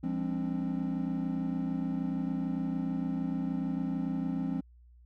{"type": "tone cluster", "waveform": "triangle", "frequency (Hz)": [173.1, 203.8, 264.5, 291.2], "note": ["F3", "G#3", "C4", "D4"], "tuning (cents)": [-15, -32, 19, -15], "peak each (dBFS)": [-33, -35, -31, -39], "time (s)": [0.03, 4.61], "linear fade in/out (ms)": 10, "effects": ["added 60 Hz sine -54 dBFS peak until 5.05 s"]}